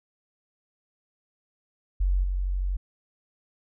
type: tone with level steps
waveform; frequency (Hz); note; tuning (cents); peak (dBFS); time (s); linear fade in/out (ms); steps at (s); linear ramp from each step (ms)
sine; 46.25; F#1; 0; -20 / -24; 2-2.77; 10; 2.23; 10
effects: none